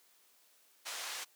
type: band-pass noise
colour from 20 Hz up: white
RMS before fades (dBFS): -42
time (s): 0.85-1.25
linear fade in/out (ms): 20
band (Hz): 620 to 6500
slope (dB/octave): 12
effects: white hiss -67 dBFS RMS until 1.35 s + high-pass 300 Hz 12 dB/octave